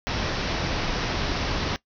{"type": "low-pass noise", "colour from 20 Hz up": "pink", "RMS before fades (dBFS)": -27, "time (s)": [0.07, 1.76], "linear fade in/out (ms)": 0, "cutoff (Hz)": 5800, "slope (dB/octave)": 96, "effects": ["noise-tail reverb RT60 0.1 s tail -19 dB re dry"]}